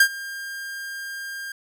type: tone with ADSR envelope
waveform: 45% pulse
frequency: 1603 Hz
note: G6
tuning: 38 cents sharp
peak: -10 dBFS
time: 0-1.52 s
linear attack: 5 ms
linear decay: 74 ms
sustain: -21 dB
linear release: 3 ms
effects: none